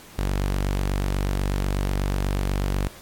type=tone; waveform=sawtooth; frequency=48.16 Hz; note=G1; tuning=30 cents flat; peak=-18 dBFS; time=0.18-2.88 s; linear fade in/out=10 ms; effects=pink hiss -46 dBFS RMS until 3.01 s + AAC 64 kbps